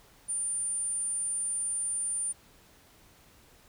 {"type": "tone", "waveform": "sine", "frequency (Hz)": 9220, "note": "D9", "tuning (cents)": -33, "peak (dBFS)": -29, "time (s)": [0.28, 2.33], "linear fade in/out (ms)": 20, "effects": ["pink hiss -59 dBFS RMS until 3.68 s"]}